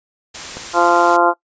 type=noise; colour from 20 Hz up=white; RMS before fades=-29 dBFS; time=0.34-1.17 s; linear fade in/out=10 ms
type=click; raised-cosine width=1 ms; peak=-15 dBFS; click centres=0.57 s
type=harmonic tone; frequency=173.2 Hz; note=F3; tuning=14 cents flat; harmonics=2 / 3 / 4 / 5 / 6 / 7 / 8; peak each=-18 / -20 / -16 / -18 / -17 / -25 / -18 dBFS; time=0.73-1.34 s; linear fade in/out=50 ms
effects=noise-tail reverb RT60 0.1 s tail -20 dB re dry + resampled to 16000 Hz